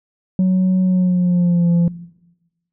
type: tone with pitch glide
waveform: sine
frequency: 185.8 to 171.37 Hz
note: F#3 to F3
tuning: +7 to -32 cents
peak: -9 dBFS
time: 0.39-1.88 s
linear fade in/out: 2 ms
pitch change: -139 cents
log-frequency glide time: 0.82-1.69 s
effects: noise-tail reverb RT60 1.0 s tail -20 dB re dry + tanh soft clip ceiling -11 dBFS